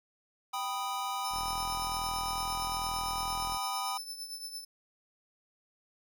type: chord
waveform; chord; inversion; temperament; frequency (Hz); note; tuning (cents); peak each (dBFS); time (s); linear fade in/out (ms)
square; G augmented; none; equal; 784 / 987.8 / 1244.5; G5 / B5 / D#6; 0 / 0 / 0; -38; 0.53-3.98; 10
type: tone with tremolo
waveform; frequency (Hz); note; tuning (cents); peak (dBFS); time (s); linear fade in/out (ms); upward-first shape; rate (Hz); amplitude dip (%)
sawtooth; 5274; E8; 0; -34; 1.24-4.65; 10; triangle; 8.8; 70
type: tone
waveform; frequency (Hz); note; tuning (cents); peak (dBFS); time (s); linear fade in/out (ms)
sawtooth; 41.18; E1; -1; -38; 1.3-3.59; 50
effects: none